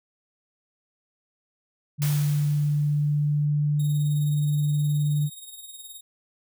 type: tone with pitch glide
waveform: sine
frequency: 146.83 to 147.94 Hz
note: D3 to D3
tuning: 0 to +13 cents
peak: -20 dBFS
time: 1.98-5.3 s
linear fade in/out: 50 ms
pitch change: +13 cents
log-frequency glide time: 2.11-4.03 s
type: noise with exponential decay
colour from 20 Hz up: white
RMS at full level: -32 dBFS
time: 2.02-3.45 s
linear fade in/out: 0 ms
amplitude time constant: 310 ms
type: tone with tremolo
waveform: 5% pulse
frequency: 3729 Hz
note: A#7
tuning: in tune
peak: -30 dBFS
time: 3.79-6.01 s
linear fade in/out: 10 ms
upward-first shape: sine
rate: 19 Hz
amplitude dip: 55%
effects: none